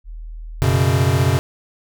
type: tone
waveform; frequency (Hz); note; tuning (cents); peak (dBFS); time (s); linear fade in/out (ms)
sine; 40.01; D#1; +49; -29; 0.04-0.8; 50
type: chord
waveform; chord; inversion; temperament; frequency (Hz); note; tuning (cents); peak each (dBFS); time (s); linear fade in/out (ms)
square; F# suspended fourth; none; equal; 92.5 / 123.47 / 138.59; F#2 / B2 / C#3; 0 / 0 / 0; -19; 0.62-1.39; 0
effects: none